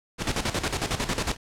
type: noise with tremolo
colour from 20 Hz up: pink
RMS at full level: -25 dBFS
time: 0.18-1.37 s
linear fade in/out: 50 ms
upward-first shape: square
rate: 11 Hz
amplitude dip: 70%
effects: low-pass 8000 Hz 12 dB/octave